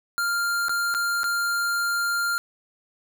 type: tone with dropouts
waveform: square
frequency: 1396.9 Hz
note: F6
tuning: in tune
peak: -23 dBFS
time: 0.18-2.38 s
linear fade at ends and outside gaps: 0 ms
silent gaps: 0.684-0.694 / 0.941-0.948 / 1.233-1.241 s
effects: 9-bit